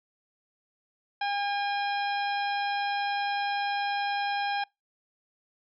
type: harmonic tone with a mistuned harmonic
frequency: 809 Hz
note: G#5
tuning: 46 cents flat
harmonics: 1 / 2 / 3 / 4 / 5 / 6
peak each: -28 / -34 / -38 / -40 / -42 / -44 dBFS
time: 1.21-4.64 s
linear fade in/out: 5 ms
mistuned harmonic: 6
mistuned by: +93 cents
effects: noise-tail reverb RT60 0.2 s tail -26 dB re dry